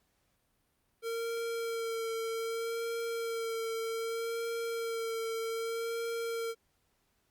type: tone with vibrato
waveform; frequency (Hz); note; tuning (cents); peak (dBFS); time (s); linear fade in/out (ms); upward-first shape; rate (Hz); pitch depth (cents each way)
square; 457.3; A#4; -33; -34; 1.02-6.55; 50; sine; 0.64; 19
effects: pink hiss -75 dBFS RMS until 7.3 s + Opus 48 kbps